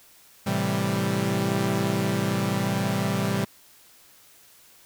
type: chord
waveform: sawtooth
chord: A minor seventh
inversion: none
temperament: equal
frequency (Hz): 110 / 130.81 / 164.81 / 196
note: A2 / C3 / E3 / G3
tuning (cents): 0 / 0 / 0 / 0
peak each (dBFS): -26 / -26 / -26 / -22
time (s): 0.46-3.45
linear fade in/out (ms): 10
effects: white hiss -54 dBFS RMS until 4.85 s